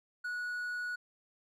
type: tone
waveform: triangle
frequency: 1464 Hz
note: F#6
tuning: 19 cents flat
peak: -33 dBFS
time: 0.24-0.96 s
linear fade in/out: 10 ms
effects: none